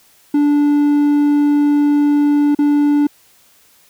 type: tone with dropouts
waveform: triangle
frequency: 291.4 Hz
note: D4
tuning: 13 cents flat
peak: -8 dBFS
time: 0.34-3.07 s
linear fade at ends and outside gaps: 5 ms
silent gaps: 2.549-2.588 s
effects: white hiss -51 dBFS RMS until 3.89 s